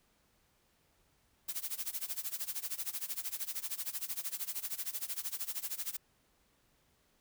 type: noise with tremolo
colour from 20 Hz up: blue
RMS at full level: -36 dBFS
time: 1.48-5.97 s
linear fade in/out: 10 ms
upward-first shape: sine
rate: 13 Hz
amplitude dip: 90%
effects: pink hiss -72 dBFS RMS until 7.2 s